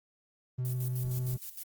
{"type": "tone with vibrato", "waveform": "triangle", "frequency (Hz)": 126.2, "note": "B2", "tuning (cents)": 38, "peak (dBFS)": -28, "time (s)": [0.58, 1.37], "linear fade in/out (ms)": 10, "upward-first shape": "sine", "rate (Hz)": 18, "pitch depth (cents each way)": 11}
{"type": "noise with tremolo", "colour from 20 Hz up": "violet", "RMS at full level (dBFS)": -41, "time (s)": [0.65, 1.63], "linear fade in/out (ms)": 0, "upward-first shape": "square", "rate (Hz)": 6.5, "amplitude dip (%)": 70}
{"effects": ["Opus 24 kbps"]}